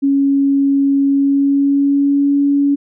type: tone with pitch glide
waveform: sine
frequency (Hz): 277.2 to 282.7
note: C#4 to C#4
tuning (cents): 0 to +34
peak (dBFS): -10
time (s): 0.02-2.76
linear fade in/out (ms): 20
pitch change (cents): +34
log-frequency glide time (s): 1.07-2.37
effects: none